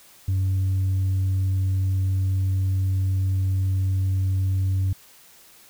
sine tone, 95 Hz, F#2, 46 cents sharp, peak -17 dBFS, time 0.28-4.93 s, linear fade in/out 5 ms, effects tanh soft clip ceiling -18 dBFS + white hiss -51 dBFS RMS until 5.69 s

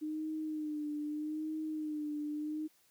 sine tone with vibrato, 304.9 Hz, D#4, 35 cents flat, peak -35 dBFS, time 0.01-2.68 s, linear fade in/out 20 ms, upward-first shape sine, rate 0.8 Hz, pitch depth 45 cents each way, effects white hiss -69 dBFS RMS until 2.9 s + high-pass 80 Hz 12 dB/octave

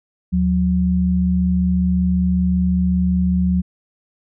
sine tone pair together, 76.4 / 181.71 Hz, D#2 / F#3, -31 / -31 cents, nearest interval octave + minor third, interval 1500 cents, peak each -20 / -15 dBFS, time 0.32-3.62 s, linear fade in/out 20 ms, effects none

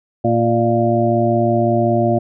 harmonic tone with a mistuned harmonic, 116 Hz, A#2, 8 cents flat, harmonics 1 / 2 / 3 / 5 / 6, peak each -19 / -19 / -19 / -19 / -19 dBFS, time 0.24-2.19 s, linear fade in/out 10 ms, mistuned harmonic 5, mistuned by +31 cents, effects none

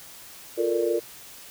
sine chord, Bb major seventh, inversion second, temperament equal, 349.2 / 440 / 466.2 / 587.3 Hz, F4 / A4 / Bb4 / D5, 0 / 0 / 0 / 0 cents, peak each -26 / -29 / -25 / -30 dBFS, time 0.57-1 s, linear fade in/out 20 ms, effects white hiss -45 dBFS RMS until 1.5 s

